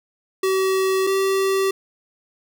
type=tone pair in turn; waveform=square; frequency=380.9 / 386.7 Hz; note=G4 / G4; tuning=-50 / -24 cents; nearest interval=unison; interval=26 cents; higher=second; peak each=-18 dBFS; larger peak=neither; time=0.43-1.07 / 1.07-1.71 s; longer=neither; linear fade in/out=5 ms; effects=10-bit